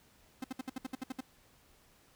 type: tone bursts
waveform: 45% pulse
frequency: 259.9 Hz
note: C4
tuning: 11 cents flat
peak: -36 dBFS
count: 10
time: 0.42-1.207 s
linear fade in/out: 5 ms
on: 22 ms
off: 63 ms
effects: pink hiss -65 dBFS RMS until 2.15 s